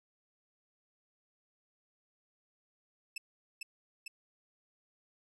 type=tone with echo; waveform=sawtooth; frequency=2635 Hz; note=E7; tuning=1 cent flat; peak=-34 dBFS; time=3.16-3.18 s; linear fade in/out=5 ms; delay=450 ms; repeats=2; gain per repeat=-2 dB; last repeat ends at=4.08 s; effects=low-pass 12000 Hz 12 dB/octave